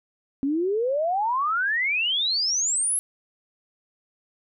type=exponential sweep; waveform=sine; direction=up; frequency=266 to 11175 Hz; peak=-21 dBFS; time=0.43-2.99 s; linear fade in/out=0 ms; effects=none